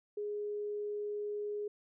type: tone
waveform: sine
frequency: 415.3 Hz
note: G#4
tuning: in tune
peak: -35 dBFS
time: 0.17-1.68 s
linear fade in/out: 5 ms
effects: none